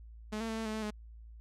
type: tone with pitch steps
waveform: sawtooth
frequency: 213.7 / 226.1 / 222.3 / 223.6 / 216 / 218.6 / 211.2 Hz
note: G#3 / A3 / A3 / A3 / A3 / A3 / G#3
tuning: +50 / +47 / +18 / +28 / -32 / -11 / +29 cents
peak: -31 dBFS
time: 0.32-0.908 s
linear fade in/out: 10 ms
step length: 84 ms
effects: added 56 Hz sine -48 dBFS peak until 1.4 s + low-pass 9000 Hz 12 dB/octave